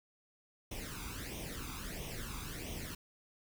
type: noise with flanger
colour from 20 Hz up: pink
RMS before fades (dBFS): -43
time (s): 0.71-2.95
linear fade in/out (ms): 5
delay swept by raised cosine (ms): 0.33 to 0.84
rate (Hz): 1.5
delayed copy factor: +0.75
effects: none